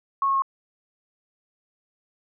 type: tone with pitch steps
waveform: sine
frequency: 1097 / 1090.1 / 1083.1 Hz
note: C#6 / C#6 / C#6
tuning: -18 / -29 / -40 cents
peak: -19 dBFS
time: 0.22-0.421 s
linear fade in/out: 2 ms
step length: 67 ms
effects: none